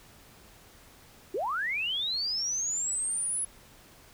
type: linear sweep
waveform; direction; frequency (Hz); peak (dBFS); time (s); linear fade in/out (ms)
sine; up; 329.6 to 10400; -28; 1.34-3.45; 5
effects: pink hiss -55 dBFS RMS until 4.13 s